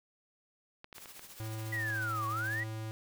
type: clicks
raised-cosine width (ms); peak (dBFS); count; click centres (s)
0.3; -31; 6; 0.844 / 0.928 / 0.982 / 1.058 / 1.194 / 1.902
type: noise with tremolo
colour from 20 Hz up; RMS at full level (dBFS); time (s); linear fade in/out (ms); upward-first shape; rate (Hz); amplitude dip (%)
white; -49; 0.94-2.61; 20; sine; 14; 55
type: tone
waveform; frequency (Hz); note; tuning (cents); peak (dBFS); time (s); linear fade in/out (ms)
square; 110; A2; 0; -38; 1.4-2.91; 0
type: linear two-way sweep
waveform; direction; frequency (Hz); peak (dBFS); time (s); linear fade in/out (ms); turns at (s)
sine; down then up; 1975.5 to 1096 to 1975.5; -33; 1.72-2.64; 10; 2.27
effects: none